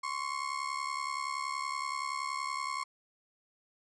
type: ring-modulated tone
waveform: 35% pulse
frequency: 1082 Hz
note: C#6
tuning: 42 cents flat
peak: -29 dBFS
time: 0.03-2.84 s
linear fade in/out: 10 ms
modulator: 35.3 Hz
effects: resampled to 22050 Hz